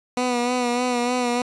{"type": "tone with vibrato", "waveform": "15% pulse", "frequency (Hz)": 245.6, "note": "B3", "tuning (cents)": -9, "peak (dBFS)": -14, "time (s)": [0.17, 1.42], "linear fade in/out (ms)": 2, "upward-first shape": "sine", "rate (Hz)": 3.3, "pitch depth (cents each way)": 38, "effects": ["resampled to 22050 Hz", "9-bit"]}